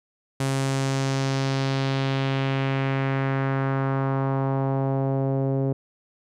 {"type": "tone with low-pass filter sweep", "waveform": "sawtooth", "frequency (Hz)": 135.2, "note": "C#3", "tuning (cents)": -43, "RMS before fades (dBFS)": -24, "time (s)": [0.4, 5.73], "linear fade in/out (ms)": 5, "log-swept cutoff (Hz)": [9500, 480], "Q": 1.6, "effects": []}